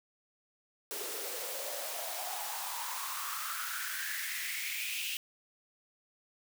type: noise with high-pass filter sweep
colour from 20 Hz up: white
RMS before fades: -38 dBFS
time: 0.91-5.17 s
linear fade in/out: 0 ms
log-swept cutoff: 390 to 2800 Hz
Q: 6.1
effects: none